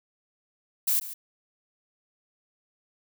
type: noise with echo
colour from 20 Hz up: violet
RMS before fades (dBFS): -24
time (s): 0.87-1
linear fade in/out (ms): 10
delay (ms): 140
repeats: 1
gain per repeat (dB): -14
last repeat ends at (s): 1.14
effects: none